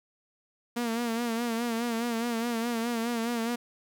sawtooth tone with vibrato, 233.1 Hz, A#3, in tune, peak -24 dBFS, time 0.76-3.56 s, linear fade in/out 10 ms, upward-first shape sine, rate 4.8 Hz, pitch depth 61 cents each way, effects 10-bit

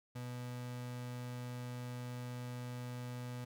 35% pulse tone, 123.47 Hz, B2, in tune, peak -40 dBFS, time 0.15-3.45 s, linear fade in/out 10 ms, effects none

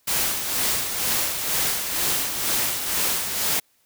white noise with tremolo, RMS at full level -22 dBFS, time 0.07-3.6 s, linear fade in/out 10 ms, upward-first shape sine, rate 2.1 Hz, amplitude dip 50%, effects white hiss -64 dBFS RMS until 3.85 s

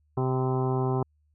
harmonic tone with a mistuned harmonic, 129.8 Hz, C3, 13 cents flat, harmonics 1 / 2 / 3 / 4 / 5 / 6 / 7 / 8 / 9 / 10, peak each -26 / -33 / -29 / -43 / -40 / -35 / -41 / -37 / -49 / -45 dBFS, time 0.17-1.03 s, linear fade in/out 5 ms, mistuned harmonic 8, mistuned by -22 cents, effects added 75 Hz sine -64 dBFS peak until 1.34 s

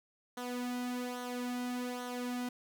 sawtooth tone with flanger, 246.9 Hz, B3, in tune, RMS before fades -38 dBFS, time 0.37-2.49 s, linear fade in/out 5 ms, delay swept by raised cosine 0.4 to 2.3 ms, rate 1.2 Hz, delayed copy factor -0.65, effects 11-bit

